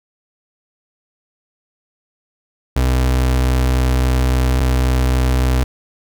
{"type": "tone pair in turn", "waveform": "35% pulse", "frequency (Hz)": [63.5, 63.5], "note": ["B1", "B1"], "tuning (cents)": [49, 49], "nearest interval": "unison", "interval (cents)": 0, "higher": "neither", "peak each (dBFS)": -11, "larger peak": "neither", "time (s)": [[2.76, 4.6], [4.6, 5.64]], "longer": "first", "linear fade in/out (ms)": 5, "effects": []}